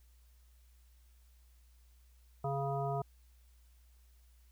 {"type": "harmonic tone", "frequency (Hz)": 138.59, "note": "C#3", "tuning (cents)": 0, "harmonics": [1, 3, 5, 7, 9], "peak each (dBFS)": [-36, -40, -37, -44, -45], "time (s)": [2.44, 3.02], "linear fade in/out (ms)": 5, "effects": ["added 60 Hz sine -60 dBFS peak until 4.51 s", "white hiss -73 dBFS RMS until 4.51 s"]}